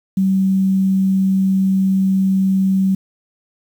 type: tone with quantisation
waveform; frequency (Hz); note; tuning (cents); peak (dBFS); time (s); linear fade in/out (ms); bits
sine; 191.4; G3; -41; -12; 0.17-2.95; 5; 7
effects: none